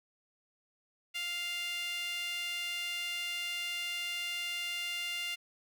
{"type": "tone with high-pass filter", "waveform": "sawtooth", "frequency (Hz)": 698.5, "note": "F5", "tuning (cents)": 0, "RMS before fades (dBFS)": -37, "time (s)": [1.14, 5.36], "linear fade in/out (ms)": 20, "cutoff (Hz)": 2500, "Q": 5.7, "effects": []}